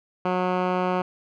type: tone with low-pass filter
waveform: 10% pulse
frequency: 182.3 Hz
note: F#3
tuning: 25 cents flat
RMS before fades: -24 dBFS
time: 0.25-1.02 s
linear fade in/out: 5 ms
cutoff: 1800 Hz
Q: 1
effects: none